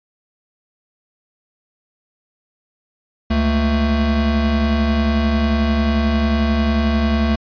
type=tone pair together; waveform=square; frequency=70.7 / 223.3 Hz; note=C#2 / A3; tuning=+35 / +26 cents; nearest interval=octave + minor sixth; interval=1991 cents; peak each=-18 / -18 dBFS; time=3.3-7.36 s; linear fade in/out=10 ms; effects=resampled to 11025 Hz